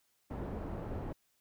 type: low-pass noise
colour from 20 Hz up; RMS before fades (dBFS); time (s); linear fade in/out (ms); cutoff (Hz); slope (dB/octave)
pink; -40; 0.3-1.13; 10; 740; 12
effects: white hiss -75 dBFS RMS until 1.4 s